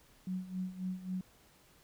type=tone with tremolo; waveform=sine; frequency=185 Hz; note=F#3; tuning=in tune; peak=-33 dBFS; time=0.27-1.21 s; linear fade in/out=2 ms; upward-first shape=sine; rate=3.7 Hz; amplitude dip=80%; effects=pink hiss -64 dBFS RMS until 1.83 s